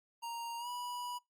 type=tone with pitch glide; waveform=square; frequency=933 to 977.7 Hz; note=A#5 to B5; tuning=+1 to -18 cents; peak=-40 dBFS; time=0.22-1.19 s; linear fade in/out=20 ms; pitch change=+81 cents; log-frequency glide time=0.58-0.68 s; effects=noise-tail reverb RT60 0.2 s tail -25 dB re dry + Opus 48 kbps